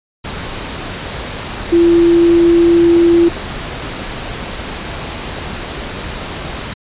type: tone in noise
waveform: sine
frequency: 340.2 Hz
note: F4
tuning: 45 cents flat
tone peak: -6 dBFS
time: 1.72-3.29 s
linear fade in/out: 10 ms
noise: pink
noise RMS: -24 dBFS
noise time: 0.24-6.74 s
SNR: +15 dB
effects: resampled to 8000 Hz